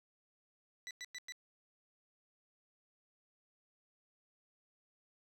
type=tone bursts; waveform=20% pulse; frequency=1975.5 Hz; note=B6; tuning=in tune; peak=-38 dBFS; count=4; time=0.87-1.322 s; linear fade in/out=0 ms; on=38 ms; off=100 ms; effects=low-pass 9000 Hz 12 dB/octave